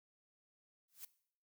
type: noise with exponential growth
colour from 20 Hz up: blue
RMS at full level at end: -45 dBFS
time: 0.88-1.05 s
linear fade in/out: 5 ms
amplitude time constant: 35 ms
effects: noise-tail reverb RT60 0.6 s tail -18 dB re dry